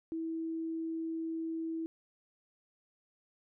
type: tone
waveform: sine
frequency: 325.6 Hz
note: E4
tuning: 21 cents flat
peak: -34 dBFS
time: 0.12-1.86 s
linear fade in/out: 0 ms
effects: none